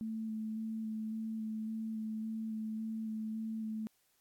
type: tone with vibrato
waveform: sine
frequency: 220 Hz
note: A3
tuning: in tune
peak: -36 dBFS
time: 0.01-3.87 s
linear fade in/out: 0 ms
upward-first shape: square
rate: 1.8 Hz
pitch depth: 12 cents each way
effects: white hiss -74 dBFS RMS until 4.2 s + AAC 64 kbps